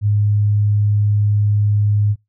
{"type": "tone", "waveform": "sine", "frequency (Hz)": 103.83, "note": "G#2", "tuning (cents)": 0, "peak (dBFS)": -12, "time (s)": [0.01, 2.16], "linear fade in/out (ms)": 50, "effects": ["noise-tail reverb RT60 0.2 s tail -25 dB re dry"]}